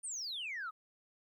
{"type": "exponential sweep", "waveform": "sine", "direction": "down", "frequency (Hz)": [9397, 1219], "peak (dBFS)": -37, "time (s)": [0.03, 0.71], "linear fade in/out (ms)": 20, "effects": ["tanh soft clip ceiling -35 dBFS", "13-bit"]}